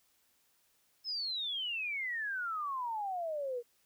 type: exponential sweep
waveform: sine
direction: down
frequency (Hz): 5274 to 466.2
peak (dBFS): -34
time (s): 1.04-3.63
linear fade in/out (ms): 50
effects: white hiss -72 dBFS RMS until 3.85 s